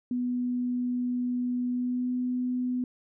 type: tone with pitch glide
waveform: sine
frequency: 246.9 to 249.9 Hz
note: B3 to B3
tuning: 0 to +21 cents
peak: -26 dBFS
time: 0.11-2.84 s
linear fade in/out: 2 ms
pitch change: +21 cents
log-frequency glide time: 1.7-2.13 s
effects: none